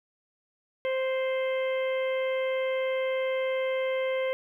harmonic tone, 523.3 Hz, C5, in tune, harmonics 1 / 2 / 3 / 4 / 5 / 6, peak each -26 / -40 / -44 / -36 / -46 / -44 dBFS, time 0.85-4.33 s, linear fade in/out 0 ms, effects 11-bit

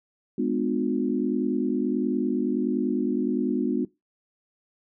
sine chord, G# diminished seventh, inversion none, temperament just, 207.7 / 249.2 / 299 / 358.8 Hz, G#3 / B3 / D4 / F4, 0 / +16 / +31 / +47 cents, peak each -29 / -26 / -28 / -29 dBFS, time 0.38-3.85 s, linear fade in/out 5 ms, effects noise-tail reverb RT60 0.2 s tail -20 dB re dry

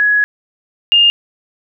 sine tone pair in turn, 1678 / 2822 Hz, G#6 / F7, +17 / +17 cents, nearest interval major sixth, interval 900 cents, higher second, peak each -9 / -6 dBFS, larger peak second, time 0-0.24 / 0.92-1.1 s, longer first, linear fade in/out 0 ms, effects none

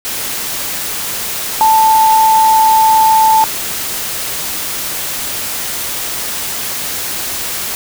sine tone in noise, 882 Hz, A5, 4 cents sharp, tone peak -6 dBFS, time 1.61-3.44 s, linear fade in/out 0 ms, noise white, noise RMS -20 dBFS, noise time 0.05-7.75 s, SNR +11 dB, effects none

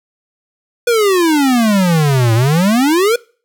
square exponential two-way sweep, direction down then up, 490.8 to 110 to 490.8 Hz, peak -10 dBFS, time 0.87-3.16 s, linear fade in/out 5 ms, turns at 2.34 s, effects noise-tail reverb RT60 0.4 s tail -24 dB re dry

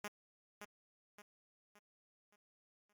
5% pulse tone with echo, 207 Hz, G#3, 5 cents flat, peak -30 dBFS, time 0.04-0.08 s, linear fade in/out 5 ms, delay 570 ms, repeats 5, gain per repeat -7 dB, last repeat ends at 2.93 s, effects Opus 48 kbps

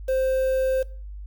triangle tone with quantisation, 523.3 Hz, C5, in tune, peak -18 dBFS, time 0.08-0.83 s, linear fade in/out 10 ms, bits 7, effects noise-tail reverb RT60 0.4 s tail -21 dB re dry + added 50 Hz sine -34 dBFS peak until 1.26 s

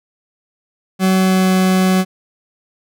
40% pulse tone with pitch glide, 188.3 to 186.78 Hz, F#3 to F#3, +31 to +17 cents, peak -10 dBFS, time 0.99-2.05 s, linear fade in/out 50 ms, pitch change -14 cents, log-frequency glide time 1.13-1.53 s, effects none

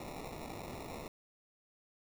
white noise with sample-and-hold, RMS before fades -45 dBFS, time 0-1.08 s, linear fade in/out 2 ms, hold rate 1575 Hz, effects none

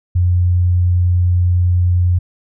sine tone, 89 Hz, F2, 33 cents sharp, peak -10 dBFS, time 0.15-2.19 s, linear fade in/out 10 ms, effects none

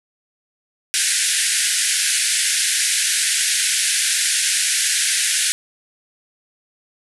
white band-pass noise, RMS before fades -19 dBFS, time 0.94-5.52 s, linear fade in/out 0 ms, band 1500 to 11000 Hz, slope 96 dB/octave, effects none

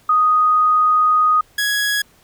sine / sawtooth tone pair in turn, 1244.5 / 1668.4 Hz, D#6 / G#6, 0 / +7 cents, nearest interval perfect fourth, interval 507 cents, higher second, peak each -11 / -13 dBFS, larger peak first, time 0.09-1.41 / 1.58-2.02 s, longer first, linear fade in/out 5 ms, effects pink hiss -53 dBFS RMS until 2.23 s

